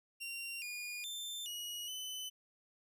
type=tone with pitch steps; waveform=sawtooth; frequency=2761 / 2437 / 3560 / 2903 / 3022 Hz; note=F7 / D#7 / A7 / F#7 / F#7; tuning=-20 / -37 / +20 / -34 / +36 cents; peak=-38 dBFS; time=0.2-2.3 s; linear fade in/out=20 ms; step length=420 ms; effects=none